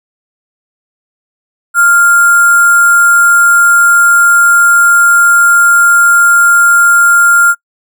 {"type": "tone with sample-and-hold", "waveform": "sine", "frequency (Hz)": 1396.9, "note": "F6", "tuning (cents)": 0, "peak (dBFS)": -3, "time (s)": [1.74, 7.55], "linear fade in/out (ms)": 50, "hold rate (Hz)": 8820, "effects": ["noise-tail reverb RT60 0.1 s tail -24 dB re dry"]}